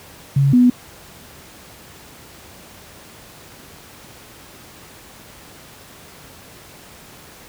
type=tone pair in turn; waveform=sine; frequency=138.59 / 246.9 Hz; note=C#3 / B3; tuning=0 / 0 cents; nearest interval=minor seventh; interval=1000 cents; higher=second; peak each=-11 / -8 dBFS; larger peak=second; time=0.36-0.53 / 0.53-0.7 s; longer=neither; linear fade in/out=5 ms; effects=pink hiss -42 dBFS RMS until 7.48 s + high-pass 60 Hz 12 dB/octave